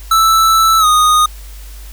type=tone with pitch glide; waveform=square; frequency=1318.5 to 1237.3 Hz; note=E6 to D#6; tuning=0 to -10 cents; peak=-8 dBFS; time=0.11-1.26 s; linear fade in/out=5 ms; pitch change=-110 cents; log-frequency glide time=0.79-0.86 s; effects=added 50 Hz sine -29 dBFS peak until 1.92 s + white hiss -40 dBFS RMS until 1.92 s